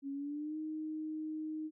sine tone with pitch glide, 277.2 to 311.1 Hz, C#4 to D#4, 0 to 0 cents, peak -37 dBFS, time 0.02-1.71 s, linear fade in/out 50 ms, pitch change +200 cents, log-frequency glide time 0.12-0.57 s, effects none

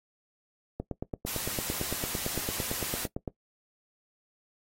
click train, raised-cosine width 2 ms, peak -19 dBFS, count 23, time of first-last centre 0.8-3.277 s, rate 8.88 Hz
white noise, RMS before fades -35 dBFS, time 1.26-3.06 s, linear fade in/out 10 ms
effects noise-tail reverb RT60 0.1 s tail -18 dB re dry + AAC 48 kbps

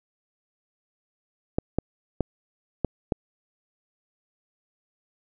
clicks, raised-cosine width 2 ms, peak -9 dBFS, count 5, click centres 1.585 / 1.786 / 2.207 / 2.847 / 3.122 s, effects none

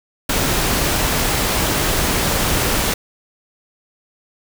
pink noise, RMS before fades -18 dBFS, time 0.29-2.94 s, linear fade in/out 5 ms, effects none

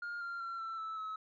sine tone with pitch steps, 1414 / 1388.1 / 1362.7 / 1337.7 / 1313.2 / 1289.2 Hz, F6 / F6 / F6 / E6 / E6 / E6, +21 / -11 / -43 / +25 / -7 / -39 cents, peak -36 dBFS, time 0.02-1.16 s, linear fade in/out 5 ms, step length 190 ms, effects tanh soft clip ceiling -37 dBFS

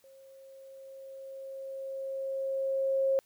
sine tone with level ramp, 538 Hz, C5, 48 cents sharp, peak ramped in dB -53 to -23 dBFS, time 0.04-3.19 s, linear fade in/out 0 ms, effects white hiss -68 dBFS RMS until 3.25 s

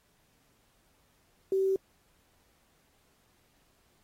sine tone with quantisation, 384.6 Hz, G4, 33 cents flat, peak -24 dBFS, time 1.52-1.76 s, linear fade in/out 2 ms, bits 9, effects pink hiss -69 dBFS RMS until 4.03 s + AAC 48 kbps

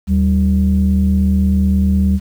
sine tone pair together, 77 / 193.47 Hz, D#2 / G3, -17 / -22 cents, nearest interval octave + major third, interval 1595 cents, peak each -12 dBFS, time 0.07-2.2 s, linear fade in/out 50 ms, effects tanh soft clip ceiling -5 dBFS + 7-bit

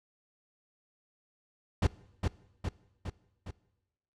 brown noise with echo, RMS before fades -25 dBFS, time 1.82-1.87 s, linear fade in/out 5 ms, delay 410 ms, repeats 4, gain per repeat -4 dB, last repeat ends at 3.51 s, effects noise-tail reverb RT60 1.0 s tail -21 dB re dry + low-pass 7000 Hz 12 dB/octave

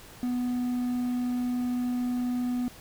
triangle tone with quantisation, 246.9 Hz, B3, in tune, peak -24 dBFS, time 0.23-2.68 s, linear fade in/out 0 ms, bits 9, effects pink hiss -49 dBFS RMS until 2.8 s

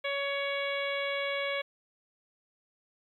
harmonic tone, 560 Hz, C#5, 18 cents sharp, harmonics 1 / 2 / 3 / 4 / 5 / 6 / 7, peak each -33 / -40 / -39 / -35 / -44 / -40 / -48 dBFS, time 0.04-1.62 s, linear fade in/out 10 ms, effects 11-bit

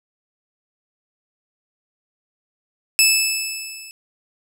15% pulse tone with level ramp, 2619 Hz, E7, 12 cents flat, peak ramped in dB -3 to -30 dBFS, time 2.99-3.91 s, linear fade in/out 0 ms, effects none

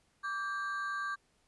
triangle ring-modulated tone, 1375 Hz, F6, 27 cents flat, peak -29 dBFS, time 0.23-1.16 s, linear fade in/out 20 ms, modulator 213 Hz, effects pink hiss -72 dBFS RMS until 1.47 s + resampled to 24000 Hz

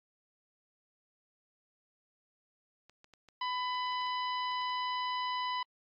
clicks, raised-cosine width 0.2 ms, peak -39 dBFS, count 12, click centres 2.896 / 3.044 / 3.137 / 3.287 / 3.748 / 3.865 / 3.923 / 4.015 / 4.066 / 4.516 / 4.616 / 4.696 s
harmonic tone, 999 Hz, B5, 20 cents sharp, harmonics 1 / 2 / 3 / 4 / 5, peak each -33 / -42 / -42 / -47 / -48 dBFS, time 3.41-5.63 s, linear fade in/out 5 ms
effects AAC 64 kbps

